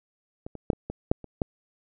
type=clicks; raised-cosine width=2 ms; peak=-23 / -25 / -6 / -23 / -19 / -6 / -27 / -11 dBFS; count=8; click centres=0.465 / 0.553 / 0.702 / 0.732 / 0.9 / 1.115 / 1.243 / 1.418 s; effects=none